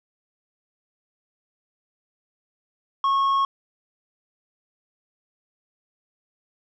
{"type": "tone with tanh clipping", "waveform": "sine", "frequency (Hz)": 1095, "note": "C#6", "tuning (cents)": -22, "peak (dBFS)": -19, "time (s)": [3.04, 3.45], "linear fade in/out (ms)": 2, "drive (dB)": 5, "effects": []}